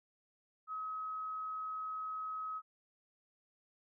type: tone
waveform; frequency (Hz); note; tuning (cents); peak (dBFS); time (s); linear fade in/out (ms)
sine; 1275; D#6; +42; -38; 0.67-2.62; 50
effects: none